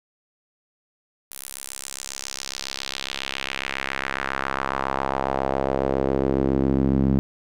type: tone with band-pass filter sweep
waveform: sawtooth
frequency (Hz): 67.3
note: C2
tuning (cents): +49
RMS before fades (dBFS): -25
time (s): 1.31-7.19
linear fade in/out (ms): 0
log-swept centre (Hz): 12000 to 210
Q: 1.8
effects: none